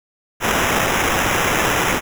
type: noise with sample-and-hold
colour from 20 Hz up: violet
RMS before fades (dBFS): -18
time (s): 0.4-2.01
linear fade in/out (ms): 50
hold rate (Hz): 4410
effects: none